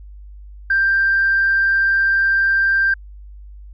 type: tone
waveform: sine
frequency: 1579 Hz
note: G6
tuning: 12 cents sharp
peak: -12 dBFS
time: 0.7-2.94 s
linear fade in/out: 5 ms
effects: tanh soft clip ceiling -8 dBFS + added 50 Hz sine -35 dBFS peak until 3.73 s